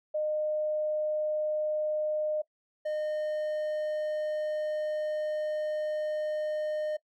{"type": "tone pair in turn", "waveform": ["sine", "triangle"], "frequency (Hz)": [611, 611], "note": ["D#5", "D#5"], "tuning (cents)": [-32, -32], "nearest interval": "unison", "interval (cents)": 0, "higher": "neither", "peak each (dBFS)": -27, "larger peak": "neither", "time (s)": [[0.14, 2.42], [2.85, 6.97]], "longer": "second", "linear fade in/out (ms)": 10, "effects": ["noise-tail reverb RT60 0.1 s tail -20 dB re dry"]}